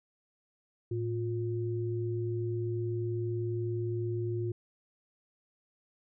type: tone pair together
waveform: sine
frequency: 111.5 / 354 Hz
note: A2 / F4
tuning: +23 / +23 cents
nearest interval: octave + minor sixth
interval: 2000 cents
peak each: -32 / -34 dBFS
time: 0.91-4.52 s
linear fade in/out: 5 ms
effects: none